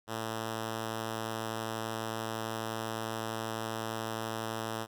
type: tone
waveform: 5% pulse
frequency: 111.7 Hz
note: A2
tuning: 27 cents sharp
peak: -23 dBFS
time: 0.07-4.87 s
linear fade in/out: 50 ms
effects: none